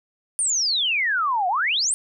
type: exponential two-way sweep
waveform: sine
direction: down then up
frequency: 9390 to 698.5 to 9390 Hz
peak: -19 dBFS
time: 0.39-1.94 s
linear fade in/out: 0 ms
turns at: 1.48 s
effects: none